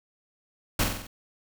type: noise with echo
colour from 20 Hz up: pink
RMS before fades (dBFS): -23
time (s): 0.79-0.84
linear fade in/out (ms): 5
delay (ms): 46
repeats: 5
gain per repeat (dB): -4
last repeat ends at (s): 1.07
effects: none